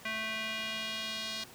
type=tone with band-pass filter sweep; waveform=square; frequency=219.9 Hz; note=A3; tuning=1 cent flat; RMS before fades=-37 dBFS; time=0.05-1.44 s; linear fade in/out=5 ms; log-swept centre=2200 to 4100 Hz; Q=2.1; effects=pink hiss -52 dBFS RMS until 1.54 s + high-pass 100 Hz 12 dB/octave